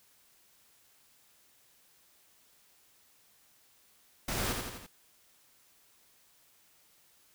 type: noise with echo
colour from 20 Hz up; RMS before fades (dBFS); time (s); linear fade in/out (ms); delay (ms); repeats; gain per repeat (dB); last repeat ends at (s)
pink; -34; 4.28-4.53; 5; 84; 4; -4; 4.866
effects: white hiss -65 dBFS RMS until 7.34 s